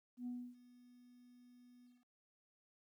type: tone with ADSR envelope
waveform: sine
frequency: 245.7 Hz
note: B3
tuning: 9 cents flat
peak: -39 dBFS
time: 0.17-2.06 s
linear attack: 96 ms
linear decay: 280 ms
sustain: -22 dB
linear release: 200 ms
effects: tanh soft clip ceiling -38 dBFS + 13-bit